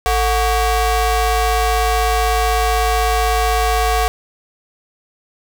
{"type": "ring-modulated tone", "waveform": "30% pulse", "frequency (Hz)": 392, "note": "G4", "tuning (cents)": 0, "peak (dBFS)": -8, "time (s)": [0.06, 4.08], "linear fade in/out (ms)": 0, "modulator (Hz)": 338, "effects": []}